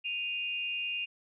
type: tone pair together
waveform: sine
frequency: 2489 / 2799 Hz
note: D#7 / F7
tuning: 0 / +3 cents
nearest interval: major second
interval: 203 cents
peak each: -35 / -34 dBFS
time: 0.04-1.06 s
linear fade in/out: 20 ms
effects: none